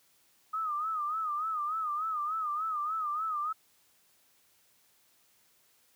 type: tone with vibrato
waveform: sine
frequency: 1244.5 Hz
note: D#6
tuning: in tune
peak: -30 dBFS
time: 0.53-3.53 s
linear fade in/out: 10 ms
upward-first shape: sine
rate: 3.4 Hz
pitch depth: 100 cents each way
effects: white hiss -67 dBFS RMS until 5.95 s + high-pass 60 Hz 12 dB/octave